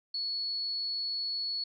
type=tone; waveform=sine; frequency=4393 Hz; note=C#8; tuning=16 cents flat; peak=-31 dBFS; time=0.14-1.64 s; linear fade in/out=5 ms; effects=none